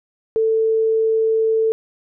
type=tone; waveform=sine; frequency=444.3 Hz; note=A4; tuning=17 cents sharp; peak=-14 dBFS; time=0.36-1.72 s; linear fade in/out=0 ms; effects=none